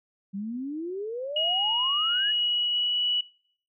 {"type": "exponential sweep", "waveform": "sine", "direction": "up", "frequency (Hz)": [190, 1760], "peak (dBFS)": -30, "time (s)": [0.33, 2.32], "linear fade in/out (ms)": 20}
{"type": "tone with pitch glide", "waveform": "sine", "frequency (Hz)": [2890, 2941], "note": ["F#7", "F#7"], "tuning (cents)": [-41, -11], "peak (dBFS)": -23, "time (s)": [1.36, 3.21], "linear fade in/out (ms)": 5, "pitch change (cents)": 30, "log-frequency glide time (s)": [2.05, 3.01]}
{"effects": ["noise-tail reverb RT60 0.6 s tail -22 dB re dry"]}